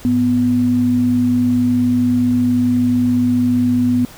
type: tone pair together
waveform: sine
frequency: 103.83 / 247 Hz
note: G#2 / B3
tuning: 0 / 0 cents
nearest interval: octave + minor third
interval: 1500 cents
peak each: -22 / -12 dBFS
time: 0.05-4.05 s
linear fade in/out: 0 ms
effects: pink hiss -39 dBFS RMS until 4.17 s